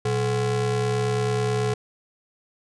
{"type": "ring-modulated tone", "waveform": "square", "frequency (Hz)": 153.8, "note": "D#3", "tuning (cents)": -20, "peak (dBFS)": -19, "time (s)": [0.05, 1.74], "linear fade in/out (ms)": 5, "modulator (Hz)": 273, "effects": ["resampled to 22050 Hz"]}